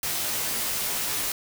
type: noise with comb filter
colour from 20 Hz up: white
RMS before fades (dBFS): -28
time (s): 0.03-1.32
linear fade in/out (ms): 2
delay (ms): 16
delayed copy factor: -0.95
effects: none